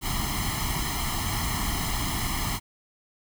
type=noise with comb filter; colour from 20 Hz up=pink; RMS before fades=-28 dBFS; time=0.01-2.6 s; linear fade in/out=50 ms; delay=0.97 ms; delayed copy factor=+1; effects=none